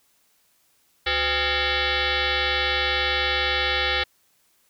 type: tone with frequency modulation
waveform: sine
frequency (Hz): 808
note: G#5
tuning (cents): -48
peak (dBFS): -20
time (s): 1.06-4.04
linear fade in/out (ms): 10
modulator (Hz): 439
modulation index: 7.6
effects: white hiss -64 dBFS RMS until 4.69 s